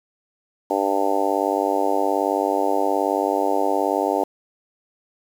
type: harmonic tone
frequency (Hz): 98.8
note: G2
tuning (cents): +14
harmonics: 3 / 4 / 5 / 6 / 7 / 8 / 9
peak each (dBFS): -26 / -26 / -26 / -26 / -26 / -26 / -26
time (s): 0.7-4.24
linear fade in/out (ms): 5
effects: 7-bit